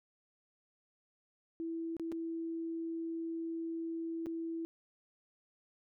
sine tone with dropouts, 329.6 Hz, E4, in tune, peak -36 dBFS, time 1.6-4.65 s, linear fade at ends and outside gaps 0 ms, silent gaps 1.967-1.997 / 2.118-2.123 / 4.26-4.267 s, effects none

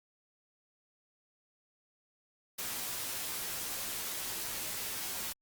white noise with comb filter, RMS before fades -38 dBFS, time 2.58-5.33 s, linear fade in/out 10 ms, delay 14 ms, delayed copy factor -0.5, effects Opus 48 kbps

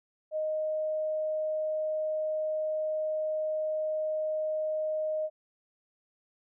sine tone, 621 Hz, D#5, 3 cents flat, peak -28 dBFS, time 0.31-5.3 s, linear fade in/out 50 ms, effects none

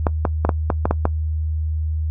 clicks, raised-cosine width 1 ms, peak -3 dBFS, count 8, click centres 0.068 / 0.252 / 0.45 / 0.492 / 0.702 / 0.855 / 0.91 / 1.054 s, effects noise-tail reverb RT60 0.1 s tail -20 dB re dry + added 78 Hz sine -19 dBFS peak until 2.1 s

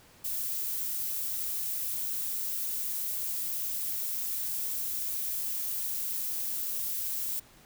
violet noise, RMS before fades -33 dBFS, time 0.24-7.4 s, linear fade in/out 10 ms, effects pink hiss -57 dBFS RMS until 7.65 s

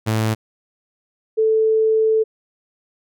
sawtooth / sine tone pair in turn, 110 / 440 Hz, A2 / A4, 0 / 0 cents, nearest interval 2 octaves, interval 2400 cents, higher second, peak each -13 dBFS, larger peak neither, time 0.06-0.35 / 1.37-2.24 s, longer second, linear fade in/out 20 ms, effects none

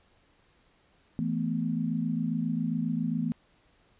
sine chord, E suspended fourth, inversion none, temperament just, 164.81 / 219.8 / 247.2 Hz, E3 / A3 / B3, 0 / -2 / +2 cents, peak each -31 dBFS, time 1.19-3.32 s, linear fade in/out 0 ms, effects pink hiss -65 dBFS RMS until 3.99 s + resampled to 8000 Hz

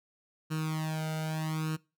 sawtooth tone with flanger, 157.2 Hz, D#3, 18 cents sharp, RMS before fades -33 dBFS, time 0.5-1.77 s, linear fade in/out 20 ms, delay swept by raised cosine 0.72 to 1.39 ms, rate 0.79 Hz, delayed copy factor +0.9, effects noise-tail reverb RT60 0.3 s tail -23 dB re dry

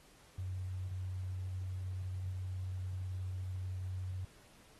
sine tone, 92.8 Hz, F#2, 6 cents sharp, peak -37 dBFS, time 0.38-4.25 s, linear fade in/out 5 ms, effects pink hiss -63 dBFS RMS until 4.79 s + AAC 32 kbps

